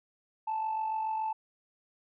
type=tone with amplitude modulation; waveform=sine; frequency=877 Hz; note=A5; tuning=6 cents flat; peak=-26 dBFS; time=0.47-1.33 s; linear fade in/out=10 ms; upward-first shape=sine; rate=47.1 Hz; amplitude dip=50%; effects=tanh soft clip ceiling -26 dBFS